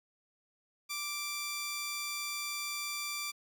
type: tone pair together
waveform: 10% pulse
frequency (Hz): 1174.5 / 2349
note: D6 / D7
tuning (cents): 0 / 0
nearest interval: octave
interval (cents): 1200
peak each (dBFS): -31 / -32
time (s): 0.89-3.32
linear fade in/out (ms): 20
effects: 11-bit